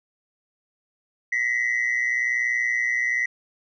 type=tone pair together; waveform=sine; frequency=1912 / 2033 Hz; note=A#6 / B6; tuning=+43 / +50 cents; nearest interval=minor second; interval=107 cents; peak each=-22 dBFS; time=1.32-3.26 s; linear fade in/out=5 ms; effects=tanh soft clip ceiling -17 dBFS